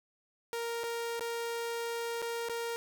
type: tone with dropouts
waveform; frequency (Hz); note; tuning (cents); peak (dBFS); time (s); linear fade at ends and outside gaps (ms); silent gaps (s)
sawtooth; 466.2; A#4; 0; -30; 0.53-2.76; 0; 0.835-0.839 / 1.195-1.208 / 2.219-2.224 / 2.487-2.496
effects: 11-bit